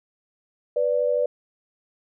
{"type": "tone pair together", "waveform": "sine", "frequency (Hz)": [493.9, 586.7], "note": ["B4", "D5"], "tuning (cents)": [0, -2], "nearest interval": "minor third", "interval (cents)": 298, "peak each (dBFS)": -22, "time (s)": [0.76, 1.26], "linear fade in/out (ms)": 5, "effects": []}